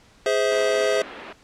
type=chord; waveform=square; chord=Ab augmented; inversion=none; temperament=just; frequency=415.3 / 519.1 / 648.9 Hz; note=Ab4 / C5 / E5; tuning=0 / -14 / -27 cents; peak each=-24 dBFS; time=0.26-1.02 s; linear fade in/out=2 ms
type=band-pass noise; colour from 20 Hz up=pink; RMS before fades=-39 dBFS; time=0.51-1.33 s; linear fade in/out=5 ms; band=260 to 3200 Hz; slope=24 dB/octave
effects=pink hiss -54 dBFS RMS until 1.43 s + low-pass 7000 Hz 12 dB/octave